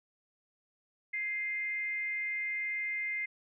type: tone with frequency modulation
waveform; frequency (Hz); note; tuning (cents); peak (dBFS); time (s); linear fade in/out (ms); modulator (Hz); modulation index
sine; 2093; C7; 0; -32; 1.13-3.26; 10; 409; 0.27
effects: none